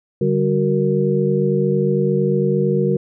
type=tone cluster; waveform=sine; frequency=145.5 / 194.3 / 371.8 / 465 Hz; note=D3 / G3 / F#4 / A#4; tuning=-16 / -15 / +8 / -4 cents; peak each=-20 dBFS; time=0.21-2.97 s; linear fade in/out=5 ms; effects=none